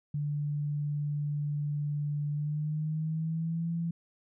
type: tone with pitch glide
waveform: sine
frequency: 146.83 to 167.69 Hz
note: D3 to E3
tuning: 0 to +30 cents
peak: -29 dBFS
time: 0.14-3.91 s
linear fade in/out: 5 ms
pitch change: +230 cents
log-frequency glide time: 2.31-3.71 s
effects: none